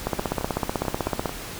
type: two click trains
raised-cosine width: 1 ms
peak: -16 / -9 dBFS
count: 6 / 20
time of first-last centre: 0.19-1.294 / 0.07-1.258 s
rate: 4.53 / 16 Hz
effects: pink hiss -36 dBFS RMS until 1.59 s

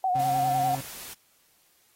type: tone with vibrato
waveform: sine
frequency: 740 Hz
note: F#5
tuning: in tune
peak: -22 dBFS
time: 0.04-0.75 s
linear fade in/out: 2 ms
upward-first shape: sine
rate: 10 Hz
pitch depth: 56 cents each way
type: tone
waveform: 35% pulse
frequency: 134.8 Hz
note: C#3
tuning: 48 cents flat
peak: -31 dBFS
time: 0.15-0.81 s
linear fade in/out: 5 ms
type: noise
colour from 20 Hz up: white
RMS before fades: -41 dBFS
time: 0.19-1.14 s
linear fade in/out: 10 ms
effects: white hiss -64 dBFS RMS until 1.95 s + AAC 48 kbps

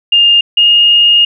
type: tone pair in turn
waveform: sine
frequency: 2818 / 2846 Hz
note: F7 / F7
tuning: +15 / +32 cents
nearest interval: unison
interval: 17 cents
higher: second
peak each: -4 dBFS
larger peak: neither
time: 0.12-0.41 / 0.57-1.25 s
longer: second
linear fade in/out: 5 ms
effects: none

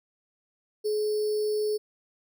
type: tone with sample-and-hold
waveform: sine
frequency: 423.7 Hz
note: G#4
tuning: 35 cents sharp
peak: -24 dBFS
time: 0.84-1.78 s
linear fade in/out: 20 ms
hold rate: 4900 Hz
effects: none

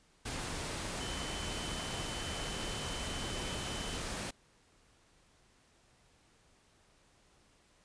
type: tone in noise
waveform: sine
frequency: 3045 Hz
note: F#7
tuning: 49 cents sharp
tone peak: -45 dBFS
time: 1-3.98 s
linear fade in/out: 10 ms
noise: pink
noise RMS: -39 dBFS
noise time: 0.25-4.31 s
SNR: -9 dB
effects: pink hiss -67 dBFS RMS until 7.84 s + resampled to 22050 Hz

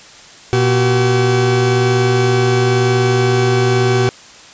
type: tone pair together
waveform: 40% pulse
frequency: 120.26 / 381.8 Hz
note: B2 / G4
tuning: -46 / -46 cents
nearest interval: octave + minor sixth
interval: 2000 cents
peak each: -13 dBFS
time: 0.53-4.09 s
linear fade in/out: 0 ms
effects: white hiss -39 dBFS RMS until 4.53 s + resampled to 16000 Hz

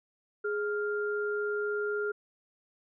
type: tone pair together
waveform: sine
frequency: 416.2 / 1400 Hz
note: G#4 / F6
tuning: +4 / +4 cents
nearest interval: octave + major sixth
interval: 2100 cents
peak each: -30 / -34 dBFS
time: 0.44-2.12 s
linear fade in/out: 10 ms
effects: none

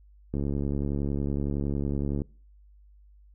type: click train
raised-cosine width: 3 ms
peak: -17 dBFS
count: 134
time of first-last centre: 0.34-2.219 s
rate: 70.8 Hz
effects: noise-tail reverb RT60 0.4 s tail -24 dB re dry + added 50 Hz sine -52 dBFS peak until 3.34 s

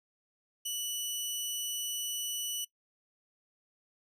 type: tone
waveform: 15% pulse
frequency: 2960 Hz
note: F#7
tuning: in tune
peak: -26 dBFS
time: 0.65-2.65 s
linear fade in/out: 10 ms
effects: noise-tail reverb RT60 0.1 s tail -20 dB re dry

